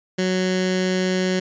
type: tone with notch filter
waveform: 15% pulse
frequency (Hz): 185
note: F#3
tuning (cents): 0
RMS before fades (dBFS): -21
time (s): 0.18-1.4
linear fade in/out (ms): 10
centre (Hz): 810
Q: 1.1
effects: resampled to 16000 Hz